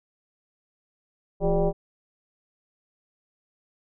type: tone with frequency modulation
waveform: sine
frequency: 213.1 Hz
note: G#3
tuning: 45 cents sharp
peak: -19 dBFS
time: 1.4-1.73 s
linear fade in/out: 50 ms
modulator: 190 Hz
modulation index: 2.5
effects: none